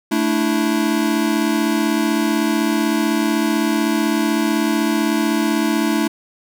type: chord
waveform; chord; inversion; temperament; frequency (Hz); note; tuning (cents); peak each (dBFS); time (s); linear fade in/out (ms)
square; A suspended fourth; none; equal; 220 / 293.7 / 329.6; A3 / D4 / E4; 0 / 0 / 0; -21; 0.11-6.08; 10
effects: none